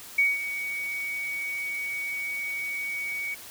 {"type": "tone with ADSR envelope", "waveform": "sine", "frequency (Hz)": 2247, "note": "C#7", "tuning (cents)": 23, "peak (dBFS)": -17, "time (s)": [0.18, 3.35], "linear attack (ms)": 8, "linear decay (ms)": 190, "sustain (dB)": -12, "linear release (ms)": 14, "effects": ["white hiss -44 dBFS RMS until 3.5 s"]}